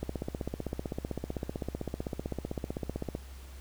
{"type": "click train", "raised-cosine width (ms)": 2, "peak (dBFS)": -20, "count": 50, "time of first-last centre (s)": [0.03, 3.151], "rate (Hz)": 15.7, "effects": ["added 66 Hz sine -44 dBFS peak until 3.6 s", "pink hiss -55 dBFS RMS until 3.6 s"]}